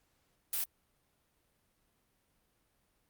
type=noise; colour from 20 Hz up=blue; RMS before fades=-34 dBFS; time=0.53-0.64 s; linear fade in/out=2 ms; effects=pink hiss -75 dBFS RMS until 3.09 s + Opus 48 kbps